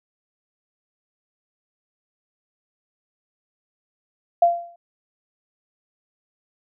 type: tone with exponential decay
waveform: sine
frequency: 689 Hz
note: F5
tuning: 24 cents flat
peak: -9 dBFS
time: 4.42-4.76 s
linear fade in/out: 5 ms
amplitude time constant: 73 ms
effects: none